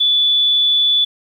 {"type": "tone", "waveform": "sine", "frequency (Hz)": 3462, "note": "A7", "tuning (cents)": -29, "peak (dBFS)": -11, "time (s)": [0, 1.05], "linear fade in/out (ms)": 10, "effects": ["8-bit"]}